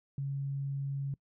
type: tone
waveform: sine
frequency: 138.59 Hz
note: C#3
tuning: in tune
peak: -32 dBFS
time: 0.18-1.14 s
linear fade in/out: 2 ms
effects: noise-tail reverb RT60 0.1 s tail -24 dB re dry